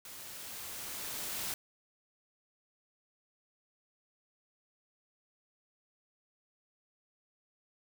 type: noise with level ramp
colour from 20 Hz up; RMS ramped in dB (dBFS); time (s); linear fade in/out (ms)
white; -48 to -37; 0.05-1.54; 2
effects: none